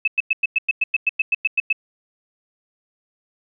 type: tone bursts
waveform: sine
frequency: 2603 Hz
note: E7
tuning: 22 cents flat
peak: -14 dBFS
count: 14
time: 0.05-1.728 s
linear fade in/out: 5 ms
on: 27 ms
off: 100 ms
effects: none